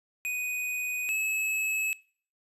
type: tone pair in turn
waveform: square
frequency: 2489 / 2586 Hz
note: D#7 / E7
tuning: 0 / -34 cents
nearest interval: minor second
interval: 66 cents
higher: second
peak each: -30 / -27 dBFS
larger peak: second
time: 0.25-1.09 / 1.09-1.93 s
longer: neither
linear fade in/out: 0 ms
effects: noise-tail reverb RT60 0.5 s tail -23 dB re dry + resampled to 32000 Hz